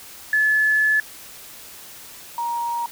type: tone pair in turn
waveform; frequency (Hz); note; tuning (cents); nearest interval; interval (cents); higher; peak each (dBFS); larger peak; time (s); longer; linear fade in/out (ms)
sine; 1723 / 941.6; A6 / A#5; -37 / +17; minor seventh; 1046; first; -15 / -22; first; 0.33-1 / 2.38-2.86; first; 2
effects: white hiss -41 dBFS RMS until 2.91 s